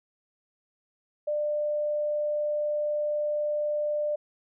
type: tone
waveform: sine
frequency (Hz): 596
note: D5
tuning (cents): +25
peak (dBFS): -25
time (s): 1.27-4.16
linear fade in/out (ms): 10
effects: none